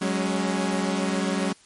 sawtooth chord, F# suspended second, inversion none, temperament equal with one note detuned, 187.25 / 207.7 / 277.2 Hz, F#3 / G#3 / C#4, +21 / 0 / 0 cents, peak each -22 / -24 / -25 dBFS, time 0.01-1.53 s, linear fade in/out 10 ms, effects white hiss -55 dBFS RMS until 1.65 s + MP3 48 kbps

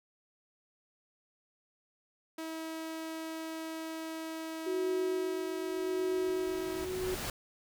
sawtooth tone, 322 Hz, E4, 41 cents flat, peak -34 dBFS, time 2.38-6.85 s, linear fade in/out 5 ms
sine tone with tremolo, 370 Hz, F#4, in tune, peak -29 dBFS, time 4.66-7.15 s, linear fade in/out 10 ms, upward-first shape sine, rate 0.83 Hz, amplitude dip 55%
pink noise with exponential growth, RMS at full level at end -36 dBFS, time 5.27-7.3 s, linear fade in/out 2 ms, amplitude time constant 440 ms
effects none

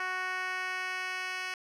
10% pulse tone with band-pass filter sweep, 370 Hz, F#4, in tune, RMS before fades -35 dBFS, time 0-1.54 s, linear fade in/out 2 ms, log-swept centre 1600 to 2900 Hz, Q 1.2, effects none

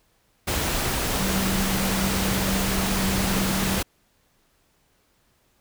sine tone in noise, 192.1 Hz, G3, 35 cents flat, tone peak -25 dBFS, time 1.19-3.79 s, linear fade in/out 10 ms, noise pink, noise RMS -25 dBFS, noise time 0.47-3.83 s, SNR -3 dB, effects pink hiss -65 dBFS RMS until 5.6 s

